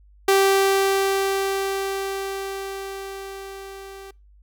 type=tone with level ramp; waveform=sawtooth; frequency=390 Hz; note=G4; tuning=9 cents flat; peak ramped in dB=-10 to -34 dBFS; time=0.28-4.11 s; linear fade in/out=5 ms; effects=noise-tail reverb RT60 0.3 s tail -26 dB re dry + added 50 Hz sine -49 dBFS peak until 4.42 s